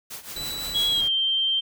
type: noise with tremolo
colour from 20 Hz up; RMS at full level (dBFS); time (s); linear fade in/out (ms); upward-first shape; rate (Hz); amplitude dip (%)
white; -35; 0.1-0.94; 10; triangle; 5.9; 85
type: noise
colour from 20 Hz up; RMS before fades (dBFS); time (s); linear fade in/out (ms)
pink; -39; 0.35-1.09; 20
type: tone with vibrato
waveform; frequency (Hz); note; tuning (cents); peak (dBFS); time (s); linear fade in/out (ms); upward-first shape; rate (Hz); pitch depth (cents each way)
40% pulse; 3951; B7; 0; -29; 0.36-1.01; 5; sine; 4.1; 8
type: tone with pitch glide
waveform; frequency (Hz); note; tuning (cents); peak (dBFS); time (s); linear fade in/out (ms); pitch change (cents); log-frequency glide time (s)
sine; 3322 to 3145; G#7 to G7; 0 to +5; -20; 0.74-1.61; 20; -95; 0.9-1.11
effects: none